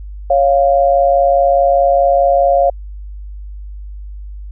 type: tone pair together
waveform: sine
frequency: 554.4 / 699.2 Hz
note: C#5 / F5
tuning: 0 / +2 cents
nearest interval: major third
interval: 402 cents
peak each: -11 dBFS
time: 0.3-2.7 s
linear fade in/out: 5 ms
effects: added 50 Hz sine -26 dBFS peak until 4.51 s